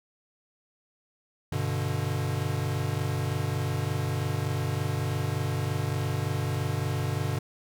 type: chord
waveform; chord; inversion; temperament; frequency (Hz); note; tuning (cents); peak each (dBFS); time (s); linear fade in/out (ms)
square; G major; none; equal; 98 / 123.47 / 146.83; G2 / B2 / D3; 0 / 0 / 0; -32; 1.52-7.39; 5
effects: none